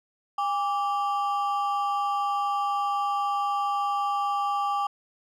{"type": "ring-modulated tone", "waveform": "triangle", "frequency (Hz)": 987.8, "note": "B5", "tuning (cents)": 0, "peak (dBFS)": -19, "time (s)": [0.38, 4.87], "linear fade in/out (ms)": 5, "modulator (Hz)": 178, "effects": []}